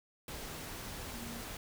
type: tone in noise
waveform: sine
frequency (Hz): 233.1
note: A#3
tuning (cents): 0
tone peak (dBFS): -45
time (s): 1.14-1.41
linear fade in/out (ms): 2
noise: pink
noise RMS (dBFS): -44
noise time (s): 0.28-1.57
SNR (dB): -4
effects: none